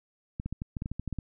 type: clicks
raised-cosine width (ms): 5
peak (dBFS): -21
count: 12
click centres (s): 0.399 / 0.46 / 0.526 / 0.619 / 0.768 / 0.821 / 0.859 / 0.916 / 0.996 / 1.077 / 1.127 / 1.187
effects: none